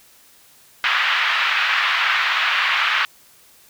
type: band-pass noise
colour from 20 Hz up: pink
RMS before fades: -19 dBFS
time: 0.84-3.05 s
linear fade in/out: 0 ms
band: 1200 to 3200 Hz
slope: 24 dB/octave
effects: white hiss -51 dBFS RMS until 3.69 s